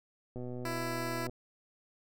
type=click train; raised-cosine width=2 ms; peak=-29 dBFS; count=117; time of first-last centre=0.36-1.295 s; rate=124 Hz
type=tone; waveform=10% pulse; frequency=332.6 Hz; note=E4; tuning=16 cents sharp; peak=-27 dBFS; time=0.65-1.27 s; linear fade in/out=2 ms
effects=none